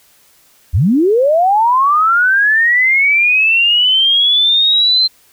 sine linear sweep, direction up, 62.7 to 4135 Hz, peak -8 dBFS, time 0.73-5.08 s, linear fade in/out 20 ms, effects white hiss -50 dBFS RMS until 5.32 s

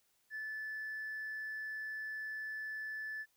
triangle tone with hard clipping, 1742 Hz, A6, 18 cents flat, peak -39 dBFS, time 0.3-3.26 s, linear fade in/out 50 ms, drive 2 dB, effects white hiss -75 dBFS RMS until 3.36 s

